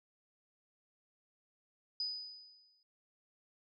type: tone with exponential decay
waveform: sine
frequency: 4978 Hz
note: D#8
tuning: in tune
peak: -33 dBFS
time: 2-2.83 s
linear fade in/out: 2 ms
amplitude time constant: 180 ms
effects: none